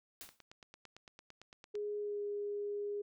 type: noise with exponential decay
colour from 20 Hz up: white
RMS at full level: -46 dBFS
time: 0.21-0.42 s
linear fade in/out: 0 ms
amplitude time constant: 44 ms
type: click train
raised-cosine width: 0.2 ms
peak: -35 dBFS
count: 14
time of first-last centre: 0.29-1.754 s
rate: 8.88 Hz
type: tone with pitch glide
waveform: sine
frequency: 415.3 to 410.1 Hz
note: G#4 to G#4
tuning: 0 to -22 cents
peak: -36 dBFS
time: 1.74-3.02 s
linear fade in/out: 10 ms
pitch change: -22 cents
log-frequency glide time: 1.99-2.21 s
effects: none